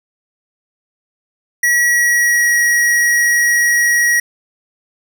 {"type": "tone with pitch glide", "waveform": "square", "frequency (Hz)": [1924, 1905.2], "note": ["B6", "A#6"], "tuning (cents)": [-46, 37], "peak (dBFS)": -11, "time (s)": [1.63, 4.2], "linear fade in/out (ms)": 5, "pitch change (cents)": -17, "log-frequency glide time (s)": [1.77, 2.59], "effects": []}